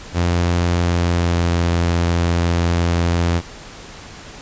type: tone with pitch glide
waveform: sawtooth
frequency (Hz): 86.9 to 85.65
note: F2 to F2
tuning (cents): -8 to -33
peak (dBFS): -11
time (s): 0.13-3.42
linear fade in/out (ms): 50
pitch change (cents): -25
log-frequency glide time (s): 0.81-1.56
effects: pink hiss -37 dBFS RMS until 4.41 s + resampled to 16000 Hz